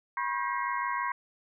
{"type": "tone cluster", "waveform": "sine", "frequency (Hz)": [976, 1082, 1586, 1914, 2139], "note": ["B5", "C#6", "G6", "A#6", "C7"], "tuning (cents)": [-21, -42, 20, 45, 38], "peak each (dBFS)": [-33, -32, -38, -38, -40], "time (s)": [0.17, 1.12], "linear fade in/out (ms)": 2, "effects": []}